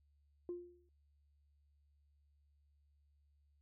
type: tone with exponential decay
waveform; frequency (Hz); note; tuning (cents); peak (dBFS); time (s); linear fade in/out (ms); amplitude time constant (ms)
sine; 351.6; F4; +12; -37; 0.49-0.89; 1; 86
effects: tanh soft clip ceiling -35 dBFS + added 72 Hz sine -70 dBFS peak until 3.61 s